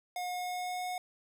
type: tone with pitch glide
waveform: square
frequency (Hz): 720 to 727.9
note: F#5 to F#5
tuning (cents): -47 to -29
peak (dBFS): -35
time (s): 0.16-0.98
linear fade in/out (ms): 2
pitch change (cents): +18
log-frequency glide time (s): 0.27-0.84
effects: none